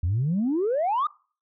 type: exponential sweep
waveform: sine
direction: up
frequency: 79.8 to 1267 Hz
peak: -20 dBFS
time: 0.03-1.07 s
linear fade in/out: 5 ms
effects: noise-tail reverb RT60 0.4 s tail -23 dB re dry + tanh soft clip ceiling -18 dBFS